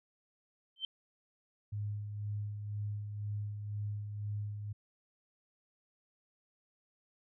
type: tone with exponential growth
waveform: sine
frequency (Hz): 3112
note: G7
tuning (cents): -13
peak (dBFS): -30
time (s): 0.76-0.85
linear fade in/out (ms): 2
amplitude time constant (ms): 18
type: tone with tremolo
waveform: sine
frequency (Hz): 103.83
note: G#2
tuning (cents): 0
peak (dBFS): -34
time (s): 1.72-4.73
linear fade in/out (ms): 10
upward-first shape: sine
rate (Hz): 2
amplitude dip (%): 45
effects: none